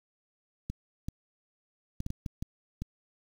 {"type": "clicks", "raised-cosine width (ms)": 5, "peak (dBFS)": -22, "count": 8, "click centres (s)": [0.7, 1.085, 2.004, 2.064, 2.104, 2.262, 2.425, 2.82], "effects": ["8-bit"]}